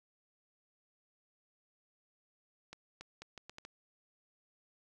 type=accelerating click train; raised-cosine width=0.2 ms; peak=-30 dBFS; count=7; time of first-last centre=2.73-3.651 s; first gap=280 ms; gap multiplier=0.75; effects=none